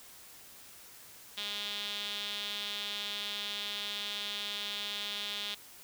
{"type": "tone with band-pass filter", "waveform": "sawtooth", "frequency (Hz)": 205.2, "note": "G#3", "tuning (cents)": -21, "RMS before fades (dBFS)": -38, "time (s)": [1.37, 5.55], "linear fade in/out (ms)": 10, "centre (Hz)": 3500, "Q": 4.7, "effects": ["white hiss -53 dBFS RMS until 5.83 s"]}